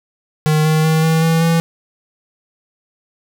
square tone with pitch steps, 154.2 / 156.44 / 158.72 / 161.03 / 163.37 / 165.75 Hz, D#3 / D#3 / D#3 / E3 / E3 / E3, -15 / +10 / +35 / -40 / -15 / +10 cents, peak -12 dBFS, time 0.46-1.6 s, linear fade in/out 0 ms, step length 190 ms, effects none

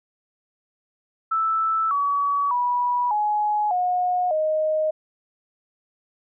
sine tone with pitch steps, 1318.5 / 1134.6 / 976.4 / 840.3 / 723.1 / 622.2 Hz, E6 / C#6 / B5 / G#5 / F#5 / D#5, 0 / +40 / -20 / +20 / -40 / 0 cents, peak -19 dBFS, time 1.31-4.91 s, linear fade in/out 10 ms, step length 600 ms, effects none

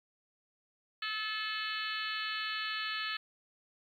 harmonic tone, 433.1 Hz, A4, 27 cents flat, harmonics 3 / 4 / 5 / 6 / 7 / 8 / 9 / 10, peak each -41 / -39 / -46 / -42 / -42 / -46 / -47 / -43 dBFS, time 1.02-3.17 s, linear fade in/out 5 ms, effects 11-bit

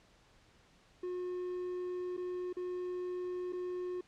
triangle tone with dropouts, 360.8 Hz, F#4, 44 cents flat, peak -34 dBFS, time 1.03-4.01 s, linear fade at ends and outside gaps 5 ms, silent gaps 2.168-2.176 / 2.529-2.567 / 3.525-3.531 s, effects pink hiss -65 dBFS RMS until 4.07 s + low-pass 6000 Hz 12 dB/octave

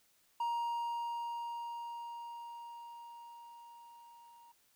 triangle tone with level ramp, 940 Hz, A#5, 14 cents sharp, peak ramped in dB -30 to -55 dBFS, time 0.4-4.52 s, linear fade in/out 5 ms, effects white hiss -71 dBFS RMS until 4.75 s

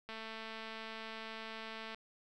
click train, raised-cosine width 0.3 ms, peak -30 dBFS, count 413, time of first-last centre 0.09-1.946 s, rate 222 Hz, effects none

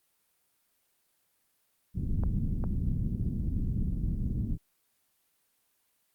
pink low-pass noise, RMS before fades -30 dBFS, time 1.94-4.58 s, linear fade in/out 50 ms, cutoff 230 Hz, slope 24 dB/octave
clicks, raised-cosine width 1 ms, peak -25 dBFS, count 2, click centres 2.236 / 2.64 s
effects white hiss -73 dBFS RMS until 6.14 s + Opus 32 kbps

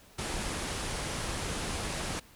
pink low-pass noise, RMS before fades -35 dBFS, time 0.18-2.2 s, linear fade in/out 10 ms, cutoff 11000 Hz, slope 96 dB/octave, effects pink hiss -57 dBFS RMS until 2.35 s

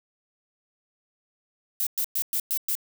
violet noise bursts, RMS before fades -26 dBFS, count 6, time 1.8-2.752 s, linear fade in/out 0 ms, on 67 ms, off 110 ms, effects none

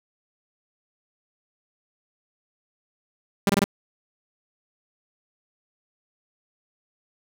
sawtooth tone bursts, 198.8 Hz, G3, 25 cents sharp, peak -13 dBFS, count 4, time 3.47-3.641 s, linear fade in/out 2 ms, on 24 ms, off 25 ms, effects none

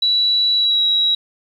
sine tone with pitch glide, 3931 to 3868 Hz, B7 to B7, -9 to -37 cents, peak -13 dBFS, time 0.02-1.15 s, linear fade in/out 5 ms, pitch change -28 cents, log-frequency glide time 0.54-0.82 s, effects 8-bit

